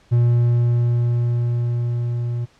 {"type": "tone with level ramp", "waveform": "triangle", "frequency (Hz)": 119.6, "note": "A#2", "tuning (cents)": 45, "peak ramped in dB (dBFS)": [-10, -19], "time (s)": [0.11, 2.46], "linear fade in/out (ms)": 20, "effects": ["pink hiss -55 dBFS RMS until 2.59 s", "low-pass 6000 Hz 12 dB/octave"]}